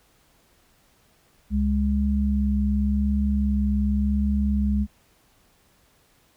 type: tone pair together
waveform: sine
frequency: 69 / 206.1 Hz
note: C#2 / G#3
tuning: -7 / -13 cents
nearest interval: octave + perfect fifth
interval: 1894 cents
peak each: -22 / -22 dBFS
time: 1.5-4.87 s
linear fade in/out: 50 ms
effects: pink hiss -61 dBFS RMS until 6.36 s